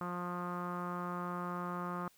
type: tone with low-pass filter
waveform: sawtooth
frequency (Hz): 176.9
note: F3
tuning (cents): +23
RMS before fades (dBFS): -39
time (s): 0.01-2.08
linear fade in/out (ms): 0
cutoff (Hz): 1200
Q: 6.3
effects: white hiss -67 dBFS RMS until 2.17 s